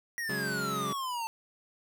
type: exponential sweep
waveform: square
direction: down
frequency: 1911 to 889 Hz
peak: -33 dBFS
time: 0.18-1.27 s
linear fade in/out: 0 ms
type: chord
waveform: 25% pulse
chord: C# suspended fourth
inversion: none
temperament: equal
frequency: 138.59 / 185 / 207.7 Hz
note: C#3 / F#3 / G#3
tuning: 0 / 0 / 0 cents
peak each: -35 dBFS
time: 0.29-0.93 s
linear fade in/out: 5 ms
effects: none